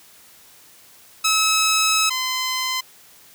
10% pulse tone pair in turn, 1291 / 1028.8 Hz, E6 / C6, -37 / -30 cents, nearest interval major third, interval 393 cents, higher first, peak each -8 / -13 dBFS, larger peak first, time 1.24-2.1 / 2.1-2.81 s, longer first, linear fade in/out 10 ms, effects white hiss -49 dBFS RMS until 3.34 s + high-pass 60 Hz 12 dB/octave

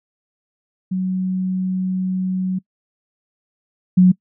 sine tone pair in turn, 186 / 183.02 Hz, F#3 / F#3, +9 / -19 cents, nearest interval unison, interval 28 cents, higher first, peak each -18 / -7 dBFS, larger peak second, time 0.91-2.59 / 3.97-4.12 s, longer first, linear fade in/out 10 ms, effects noise-tail reverb RT60 0.1 s tail -24 dB re dry

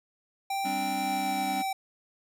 square tone with pitch glide, 784 to 772.8 Hz, G5 to G5, 0 to -25 cents, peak -29 dBFS, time 0.5-1.73 s, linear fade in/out 5 ms, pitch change -25 cents, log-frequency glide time 0.94-1.52 s
square chord, G suspended fourth, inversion none, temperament equal, 196 / 261.6 / 293.7 Hz, G3 / C4 / D4, 0 / 0 / 0 cents, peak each -38 dBFS, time 0.64-1.63 s, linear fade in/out 20 ms
effects none

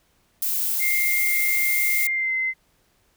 violet noise, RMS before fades -24 dBFS, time 0.42-2.07 s, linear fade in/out 2 ms
sine tone with pitch glide, 2115 to 2063 Hz, C7 to C7, +18 to -25 cents, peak -21 dBFS, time 0.79-2.54 s, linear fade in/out 50 ms, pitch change -43 cents, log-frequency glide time 2.06-2.34 s
effects pink hiss -64 dBFS RMS until 3.16 s

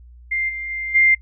sine tone with level steps, 2099 Hz, C7, 5 cents sharp, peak -19 / -26 / -24 / -11 dBFS, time 0.31-1.15 s, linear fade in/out 10 ms, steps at 0.48 / 0.69 / 0.94 s, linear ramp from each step 20 ms, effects noise-tail reverb RT60 0.1 s tail -23 dB re dry + added 60 Hz sine -41 dBFS peak until 1.21 s

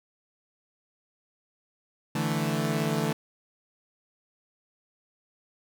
sawtooth chord, D suspended second, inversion none, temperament equal, 146.83 / 164.81 / 220 Hz, D3 / E3 / A3, 0 / 0 / 0 cents, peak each -26 dBFS, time 2.15-3.13 s, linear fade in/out 5 ms, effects none

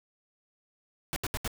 pink noise bursts, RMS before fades -32 dBFS, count 4, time 1.13-1.477 s, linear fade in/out 0 ms, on 32 ms, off 73 ms, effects none

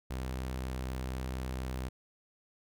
sawtooth tone, 64.2 Hz, C2, 32 cents flat, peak -31 dBFS, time 0.1-1.89 s, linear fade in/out 10 ms, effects none

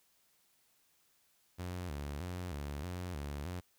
sawtooth tone with vibrato, 80.4 Hz, E2, 43 cents flat, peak -35 dBFS, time 1.58-3.61 s, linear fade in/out 20 ms, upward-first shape square, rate 1.6 Hz, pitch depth 190 cents each way, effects white hiss -72 dBFS RMS until 3.78 s

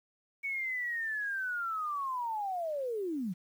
sine linear sweep, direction down, 2240 to 164.81 Hz, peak -32 dBFS, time 0.43-3.34 s, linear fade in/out 20 ms, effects 10-bit

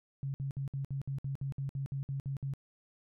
sine tone bursts, 137.2 Hz, C#3, 17 cents flat, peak -33 dBFS, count 14, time 0.23-2.537 s, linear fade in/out 0 ms, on 110 ms, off 59 ms, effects none

